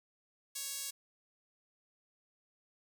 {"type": "tone with band-pass filter", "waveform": "5% pulse", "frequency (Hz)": 554.4, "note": "C#5", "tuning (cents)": 0, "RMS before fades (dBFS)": -41, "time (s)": [0.55, 0.91], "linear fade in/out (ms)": 10, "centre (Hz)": 11000, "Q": 3, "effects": []}